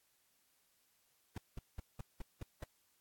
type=noise bursts; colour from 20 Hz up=brown; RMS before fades=-42 dBFS; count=7; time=1.36-2.64 s; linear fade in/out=5 ms; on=20 ms; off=190 ms; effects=white hiss -75 dBFS RMS until 3 s + AAC 64 kbps